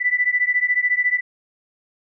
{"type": "beating tone pair", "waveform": "sine", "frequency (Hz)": [1975.5, 1989.5], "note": ["B6", "B6"], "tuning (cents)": [0, 12], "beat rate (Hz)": 14, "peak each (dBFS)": [-19, -20], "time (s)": [0, 1.21], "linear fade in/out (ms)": 20, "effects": []}